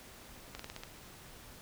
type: slowing click train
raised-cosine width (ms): 0.2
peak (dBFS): -25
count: 6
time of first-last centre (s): 0.55-0.835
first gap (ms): 44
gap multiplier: 1.13
effects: pink hiss -53 dBFS RMS until 1.61 s